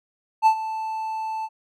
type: tone with ADSR envelope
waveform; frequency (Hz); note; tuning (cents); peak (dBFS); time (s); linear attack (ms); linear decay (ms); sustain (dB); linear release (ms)
triangle; 880; A5; 0; -9; 0.42-1.49; 42; 82; -15; 46
effects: none